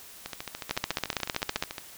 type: two click trains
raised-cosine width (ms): 0.2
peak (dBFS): -9 / -17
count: 15 / 22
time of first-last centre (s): 0.71-1.625 / 0.26-1.782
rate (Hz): 15.3 / 13.8
effects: white hiss -48 dBFS RMS until 1.97 s